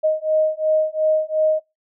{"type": "beating tone pair", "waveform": "sine", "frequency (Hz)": [622.3, 625.1], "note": ["D#5", "D#5"], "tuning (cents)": [0, 8], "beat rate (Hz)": 2.8, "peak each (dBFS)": -19, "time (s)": [0.03, 1.6], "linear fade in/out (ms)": 20, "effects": ["noise-tail reverb RT60 0.2 s tail -22 dB re dry"]}